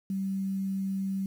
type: tone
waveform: sine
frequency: 193.4 Hz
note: G3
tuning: 23 cents flat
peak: -28 dBFS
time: 0.1-1.26 s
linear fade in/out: 2 ms
effects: 9-bit